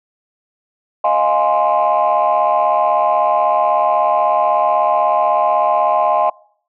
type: chord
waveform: sine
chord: F minor seventh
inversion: third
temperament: equal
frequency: 622.3 / 698.5 / 830.6 / 1046.5 Hz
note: Eb5 / F5 / Ab5 / C6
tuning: 0 / 0 / 0 / 0 cents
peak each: -16 dBFS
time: 1.04-6.3 s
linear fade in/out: 5 ms
effects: noise-tail reverb RT60 0.6 s tail -25 dB re dry + tanh soft clip ceiling -5 dBFS